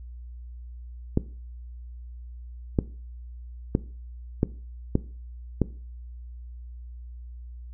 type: clicks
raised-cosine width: 3 ms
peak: -7 dBFS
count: 6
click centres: 1.174 / 2.788 / 3.751 / 4.431 / 4.954 / 5.617 s
effects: noise-tail reverb RT60 0.4 s tail -18 dB re dry + added 60 Hz sine -38 dBFS peak until 7.73 s